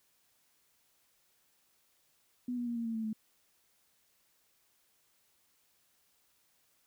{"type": "tone with pitch steps", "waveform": "sine", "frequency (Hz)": [246.9, 241.8, 236.8, 232, 227.2, 222.5, 217.9], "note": ["B3", "B3", "A#3", "A#3", "A#3", "A3", "A3"], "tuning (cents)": [0, -36, 27, -8, -44, 20, -17], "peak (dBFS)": -33, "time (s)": [2.48, 3.131], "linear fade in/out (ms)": 5, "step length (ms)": 93, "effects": ["white hiss -72 dBFS RMS until 6.86 s"]}